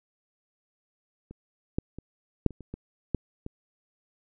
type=clicks; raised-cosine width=3 ms; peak=-30 / -13 / -26 / -7 / -30 / -30 / -23 / -12 / -23 dBFS; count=9; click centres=1.31 / 1.785 / 1.986 / 2.463 / 2.507 / 2.607 / 2.74 / 3.147 / 3.464 s; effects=none